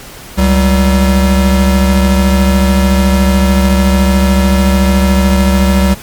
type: tone pair together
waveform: square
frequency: 68.2 / 190.9 Hz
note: C#2 / G3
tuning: -28 / -46 cents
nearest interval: octave + tritone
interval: 1782 cents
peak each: -10 dBFS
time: 0.37-5.95 s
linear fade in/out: 20 ms
effects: pink hiss -31 dBFS RMS until 6.02 s + MP3 96 kbps